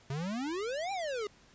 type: exponential two-way sweep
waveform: square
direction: up then down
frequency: 130.81 to 812 to 399.6 Hz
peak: -34 dBFS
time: 0.1-1.27 s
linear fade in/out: 2 ms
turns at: 0.92 s
effects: pink hiss -61 dBFS RMS until 1.54 s + resampled to 16000 Hz